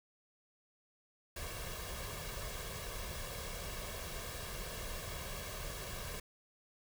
pink noise with comb filter, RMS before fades -43 dBFS, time 1.36-6.2 s, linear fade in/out 5 ms, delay 1.8 ms, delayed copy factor +0.65, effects none

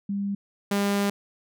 sine / sawtooth tone pair in turn, 200 / 201.2 Hz, G3 / G3, +35 / +45 cents, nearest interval unison, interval 10 cents, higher second, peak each -25 / -18 dBFS, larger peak second, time 0.09-0.35 / 0.71-1.1 s, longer second, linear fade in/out 5 ms, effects none

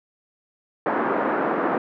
pink band-pass noise, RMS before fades -23 dBFS, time 0.86-1.78 s, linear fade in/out 2 ms, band 250 to 1500 Hz, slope 24 dB/octave, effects none

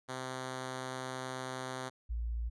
5% pulse / sine tone pair in turn, 129.5 / 57.55 Hz, C3 / A#1, -17 / -22 cents, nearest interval octave + major second, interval 1405 cents, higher first, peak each -27 / -33 dBFS, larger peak first, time 0.08-1.9 / 2.09-2.5 s, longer first, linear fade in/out 20 ms, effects resampled to 24000 Hz

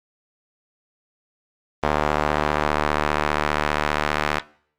sawtooth tone with band-pass filter sweep, 75 Hz, D2, 37 cents sharp, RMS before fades -22 dBFS, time 1.83-4.39 s, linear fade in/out 5 ms, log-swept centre 920 to 1600 Hz, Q 0.94, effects noise-tail reverb RT60 0.6 s tail -22 dB re dry + Opus 24 kbps

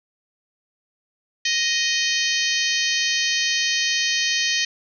harmonic tone, 622.3 Hz, D#5, in tune, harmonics 3 / 4 / 5 / 6 / 7 / 8 / 9 / 10, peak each -25 / -27 / -26 / -30 / -26 / -31 / -30 / -29 dBFS, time 1.45-4.65 s, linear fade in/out 5 ms, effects none

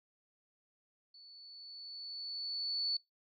sine tone with level ramp, 4456 Hz, C#8, 8 cents sharp, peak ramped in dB -54 to -30 dBFS, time 1.14-2.97 s, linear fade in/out 5 ms, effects noise-tail reverb RT60 0.2 s tail -24 dB re dry + MP3 32 kbps

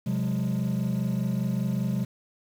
triangle tone cluster, 129.5 / 179.9 / 204.9 Hz, C3 / F#3 / G#3, -17 / -48 / -23 cents, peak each -26 dBFS, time 0.06-2.05 s, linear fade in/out 10 ms, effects tanh soft clip ceiling -18 dBFS + 8-bit

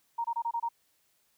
sine tone bursts, 932.3 Hz, A#5, in tune, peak -28 dBFS, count 6, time 0.18-0.689 s, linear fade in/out 10 ms, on 64 ms, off 25 ms, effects white hiss -71 dBFS RMS until 1.37 s

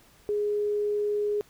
sine tone, 415.3 Hz, G#4, in tune, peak -24 dBFS, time 0.29-1.41 s, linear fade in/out 0 ms, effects pink hiss -58 dBFS RMS until 1.49 s

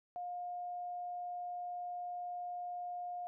sine tone, 711 Hz, F5, 31 cents sharp, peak -39 dBFS, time 0.16-3.27 s, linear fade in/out 0 ms, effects none

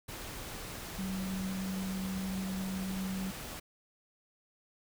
sine tone in noise, 189.7 Hz, F#3, 43 cents sharp, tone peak -34 dBFS, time 0.98-3.31 s, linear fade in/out 10 ms, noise pink, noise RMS -43 dBFS, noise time 0.08-3.6 s, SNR +6 dB, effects none

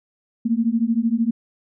sine beating tone pair, 223.4 / 236.4 Hz, A3 / A#3, +27 / +24 cents, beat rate 13 Hz, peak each -20 dBFS, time 0.45-1.31 s, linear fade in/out 10 ms, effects none

